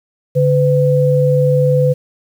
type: tone pair together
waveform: sine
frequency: 143.32 / 504 Hz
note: D3 / B4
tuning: -42 / +35 cents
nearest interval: octave + minor seventh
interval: 2177 cents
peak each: -12 dBFS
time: 0.35-1.94 s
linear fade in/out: 20 ms
effects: 7-bit